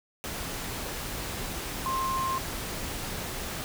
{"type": "tone in noise", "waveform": "sine", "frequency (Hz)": 1057, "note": "C6", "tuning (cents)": 17, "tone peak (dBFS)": -27, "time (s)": [1.86, 2.38], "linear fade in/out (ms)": 0, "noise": "pink", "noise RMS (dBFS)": -35, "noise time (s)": [0.24, 3.64], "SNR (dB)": 5, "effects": []}